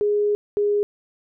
sine tone pair in turn, 414.5 / 411.9 Hz, G#4 / G#4, -3 / -14 cents, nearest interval unison, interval 11 cents, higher first, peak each -17 dBFS, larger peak neither, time 0.01-0.35 / 0.57-0.83 s, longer first, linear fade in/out 0 ms, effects none

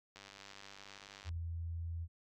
click train, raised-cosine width 0.2 ms, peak -35 dBFS, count 113, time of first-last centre 0.16-1.29 s, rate 99.1 Hz
sine tone, 83.7 Hz, E2, 27 cents sharp, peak -38 dBFS, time 1.24-2.08 s, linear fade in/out 50 ms
effects AAC 64 kbps

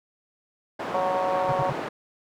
white band-pass noise, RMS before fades -32 dBFS, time 0.79-1.89 s, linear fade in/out 10 ms, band 180 to 1000 Hz, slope 12 dB/octave
harmonic tone, 185 Hz, F#3, in tune, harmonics 3 / 4 / 5 / 6, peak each -26 / -28 / -30 / -32 dBFS, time 0.94-1.7 s, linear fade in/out 2 ms
triangle tone bursts, 138.59 Hz, C#3, in tune, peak -25 dBFS, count 3, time 1.49-1.726 s, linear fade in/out 2 ms, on 34 ms, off 67 ms
effects none

